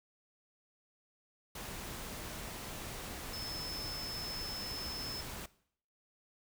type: tone in noise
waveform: sine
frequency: 5250 Hz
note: E8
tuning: 8 cents flat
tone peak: -41 dBFS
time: 3.33-5.21 s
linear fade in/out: 5 ms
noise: pink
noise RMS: -44 dBFS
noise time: 1.55-5.46 s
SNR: 0 dB
effects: noise-tail reverb RT60 0.6 s tail -19 dB re dry